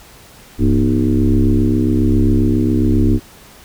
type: tone with frequency modulation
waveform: sine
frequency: 169.1 Hz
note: E3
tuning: 44 cents sharp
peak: -10 dBFS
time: 0.58-3.2 s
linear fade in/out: 50 ms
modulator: 67.4 Hz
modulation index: 2.6
effects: pink hiss -42 dBFS RMS until 3.64 s